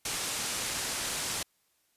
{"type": "low-pass noise", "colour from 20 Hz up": "white", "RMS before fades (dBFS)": -34, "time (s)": [0.05, 1.43], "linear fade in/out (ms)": 5, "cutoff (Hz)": 10000, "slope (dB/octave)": 24, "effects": ["white hiss -72 dBFS RMS until 1.96 s", "resampled to 32000 Hz"]}